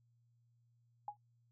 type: tone with exponential decay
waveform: sine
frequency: 830.6 Hz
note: G#5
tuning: in tune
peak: -36 dBFS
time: 1.08-1.17 s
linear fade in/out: 2 ms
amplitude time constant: 19 ms
effects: noise-tail reverb RT60 0.1 s tail -17 dB re dry + added 118 Hz sine -70 dBFS peak until 1.51 s